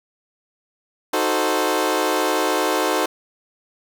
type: chord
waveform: 20% pulse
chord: D# diminished seventh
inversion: none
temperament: equal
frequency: 311.1 / 370 / 440 / 523.3 Hz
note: D#4 / F#4 / A4 / C5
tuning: 0 / 0 / 0 / 0 cents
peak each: -19 dBFS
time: 1.13-3.06 s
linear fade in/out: 5 ms
effects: none